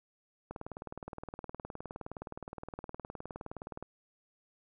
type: click train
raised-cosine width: 1 ms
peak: -27 dBFS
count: 65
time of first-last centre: 0.51-3.826 s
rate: 19.3 Hz
effects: none